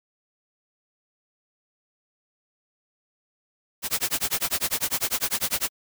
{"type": "noise with tremolo", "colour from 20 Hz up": "white", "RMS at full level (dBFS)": -23, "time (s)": [3.82, 5.7], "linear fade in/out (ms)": 50, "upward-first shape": "sine", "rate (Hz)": 10, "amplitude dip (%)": 100, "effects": []}